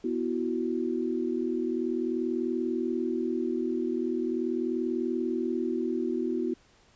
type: chord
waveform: sine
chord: B suspended fourth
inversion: none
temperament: equal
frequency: 246.9 / 329.6 / 370 Hz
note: B3 / E4 / F#4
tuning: 0 / 0 / 0 cents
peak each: -31 / -31 / -31 dBFS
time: 0.04-6.54 s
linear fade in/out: 5 ms
effects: pink hiss -61 dBFS RMS until 6.95 s + resampled to 16000 Hz